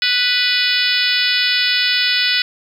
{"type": "harmonic tone with a mistuned harmonic", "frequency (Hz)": 493.9, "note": "B4", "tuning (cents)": 0, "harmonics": [3, 4, 5, 6, 7, 8, 9, 10], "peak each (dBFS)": [-22, -22, -22, -22, -22, -22, -22, -22], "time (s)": [0.02, 2.42], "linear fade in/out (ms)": 2, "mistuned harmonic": 10, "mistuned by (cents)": 49, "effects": ["7-bit"]}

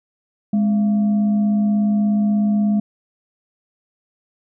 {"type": "tone with frequency modulation", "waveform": "sine", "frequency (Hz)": 207.7, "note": "G#3", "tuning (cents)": 0, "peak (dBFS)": -14, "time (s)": [0.53, 2.8], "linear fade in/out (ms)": 5, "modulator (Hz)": 472, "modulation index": 0.24, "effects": []}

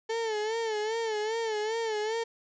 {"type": "tone with vibrato", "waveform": "35% pulse", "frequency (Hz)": 440, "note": "A4", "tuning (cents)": 0, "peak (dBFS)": -27, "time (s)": [0.09, 2.24], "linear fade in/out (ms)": 10, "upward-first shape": "sine", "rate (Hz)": 2.5, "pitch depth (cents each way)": 80, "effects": ["resampled to 16000 Hz"]}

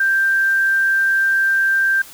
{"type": "tone", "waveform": "sine", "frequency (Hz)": 1576, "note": "G6", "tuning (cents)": 9, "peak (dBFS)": -13, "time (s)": [0, 2.02], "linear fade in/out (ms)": 5, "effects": ["white hiss -40 dBFS RMS until 2.13 s"]}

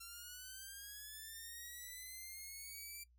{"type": "linear sweep", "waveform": "5% pulse", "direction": "up", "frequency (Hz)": [1360, 2349], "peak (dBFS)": -39, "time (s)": [0, 3.04], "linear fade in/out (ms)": 10, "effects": ["noise-tail reverb RT60 0.1 s tail -18 dB re dry", "added 60 Hz sine -66 dBFS peak until 3.18 s"]}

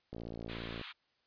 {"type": "click train", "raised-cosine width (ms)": 2, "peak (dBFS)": -30, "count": 40, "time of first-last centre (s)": [0.13, 0.813], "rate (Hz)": 57.1}
{"type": "band-pass noise", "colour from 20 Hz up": "white", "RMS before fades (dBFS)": -48, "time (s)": [0.48, 0.93], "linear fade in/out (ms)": 20, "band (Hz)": [930, 4000], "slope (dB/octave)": 48}
{"effects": ["white hiss -75 dBFS RMS until 1.26 s", "resampled to 11025 Hz"]}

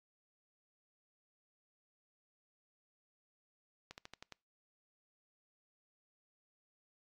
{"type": "slowing click train", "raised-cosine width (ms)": 0.2, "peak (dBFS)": -30, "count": 6, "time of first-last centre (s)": [3.91, 4.323], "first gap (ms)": 69, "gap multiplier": 1.09, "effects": ["noise-tail reverb RT60 0.3 s tail -25 dB re dry", "MP3 64 kbps"]}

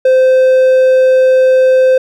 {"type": "tone", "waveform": "triangle", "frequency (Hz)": 518, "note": "C5", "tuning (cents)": -17, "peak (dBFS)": -3, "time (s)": [0.05, 1.98], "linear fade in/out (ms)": 5, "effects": []}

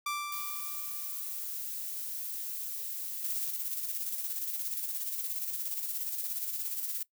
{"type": "tone with exponential decay", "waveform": "sawtooth", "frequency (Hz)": 1174.7, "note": "D6", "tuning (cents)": 0, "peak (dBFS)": -27, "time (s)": [0.06, 1.54], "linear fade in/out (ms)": 5, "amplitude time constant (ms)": 320}
{"type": "noise", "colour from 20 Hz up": "violet", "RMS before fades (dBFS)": -38, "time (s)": [0.32, 3.48], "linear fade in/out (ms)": 2}
{"type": "noise with tremolo", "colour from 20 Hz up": "violet", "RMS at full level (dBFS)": -34, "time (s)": [3.24, 7.03], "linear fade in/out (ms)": 5, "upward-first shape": "square", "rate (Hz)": 17, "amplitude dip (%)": 40}
{"effects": ["noise-tail reverb RT60 0.1 s tail -20 dB re dry"]}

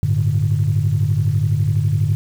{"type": "chord", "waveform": "sine", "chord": "G suspended second", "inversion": "none", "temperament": "equal", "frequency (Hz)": [98, 110, 146.83], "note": ["G2", "A2", "D3"], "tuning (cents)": [0, 0, 0], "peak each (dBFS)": -18, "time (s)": [0.03, 2.15], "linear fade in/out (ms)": 0, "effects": ["tanh soft clip ceiling -7 dBFS", "7-bit"]}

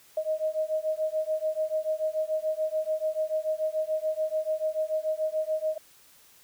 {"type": "beating tone pair", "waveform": "sine", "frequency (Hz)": [622, 628.9], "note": ["D#5", "D#5"], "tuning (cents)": [-1, 18], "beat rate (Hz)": 6.9, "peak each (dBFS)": -29, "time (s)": [0.17, 5.78], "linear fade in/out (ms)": 5, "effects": ["white hiss -57 dBFS RMS until 6.43 s"]}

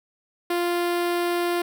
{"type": "tone with notch filter", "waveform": "sawtooth", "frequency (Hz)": 348.5, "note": "F4", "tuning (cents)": -4, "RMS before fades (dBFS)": -24, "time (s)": [0.5, 1.62], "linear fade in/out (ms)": 5, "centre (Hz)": 6700, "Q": 1.5, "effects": []}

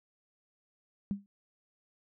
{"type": "tone with exponential decay", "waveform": "sine", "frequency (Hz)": 200, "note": "G3", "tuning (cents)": 35, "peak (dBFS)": -26, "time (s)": [1.11, 1.26], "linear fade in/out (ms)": 0, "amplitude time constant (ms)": 31, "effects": []}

